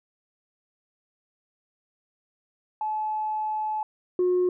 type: tone pair in turn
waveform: sine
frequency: 860 / 361.6 Hz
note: A5 / F#4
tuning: -40 / -40 cents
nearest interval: octave + minor third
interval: 1500 cents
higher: first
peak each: -25 / -18 dBFS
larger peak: second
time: 2.81-3.83 / 4.19-4.49 s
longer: first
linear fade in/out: 2 ms
effects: tanh soft clip ceiling -17 dBFS